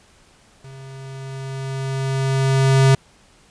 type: tone with level ramp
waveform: square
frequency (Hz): 134.3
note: C3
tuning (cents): +46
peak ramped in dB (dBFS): -38 to -10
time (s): 0.64-2.95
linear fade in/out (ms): 5
effects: pink hiss -53 dBFS RMS until 3.5 s + resampled to 22050 Hz